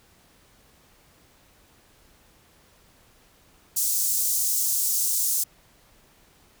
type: high-pass noise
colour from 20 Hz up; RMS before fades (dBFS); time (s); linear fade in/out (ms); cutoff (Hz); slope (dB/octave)
pink; -24; 3.76-5.44; 10; 6400; 24
effects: pink hiss -58 dBFS RMS until 6.6 s